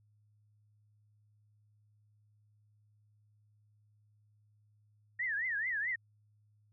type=tone with vibrato; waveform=sine; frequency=1836 Hz; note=A#6; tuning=27 cents flat; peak=-32 dBFS; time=5.19-5.96 s; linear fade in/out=10 ms; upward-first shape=triangle; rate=4.6 Hz; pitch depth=240 cents each way; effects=added 105 Hz sine -66 dBFS peak until 6.72 s